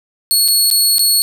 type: tone with dropouts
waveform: 20% pulse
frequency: 4361 Hz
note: C#8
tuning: 29 cents flat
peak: -4 dBFS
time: 0.31-1.22 s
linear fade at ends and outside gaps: 0 ms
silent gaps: 0.48-0.484 / 0.702-0.712 / 0.983-0.993 s
effects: none